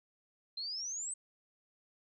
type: exponential sweep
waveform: sine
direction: up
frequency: 4090 to 8310 Hz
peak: -37 dBFS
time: 0.57-1.14 s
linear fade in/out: 5 ms
effects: none